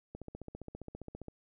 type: click train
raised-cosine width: 2 ms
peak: -30 dBFS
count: 18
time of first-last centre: 0.15-1.283 s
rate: 15 Hz
effects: none